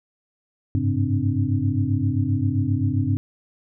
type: tone cluster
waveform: sine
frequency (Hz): 98 / 105.6 / 136.6 / 260 / 295.1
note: G2 / G#2 / C#3 / C4 / D4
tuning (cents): 0 / +29 / -25 / -11 / +8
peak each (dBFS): -24 / -23 / -27 / -26 / -29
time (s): 0.75-3.17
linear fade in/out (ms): 0
effects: none